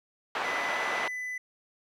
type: band-pass noise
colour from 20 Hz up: pink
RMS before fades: -32 dBFS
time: 0.35-1.08 s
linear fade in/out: 2 ms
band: 700 to 2100 Hz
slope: 12 dB/octave
type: tone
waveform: triangle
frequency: 2000 Hz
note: B6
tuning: 21 cents sharp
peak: -31 dBFS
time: 0.44-1.38 s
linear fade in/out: 5 ms
effects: none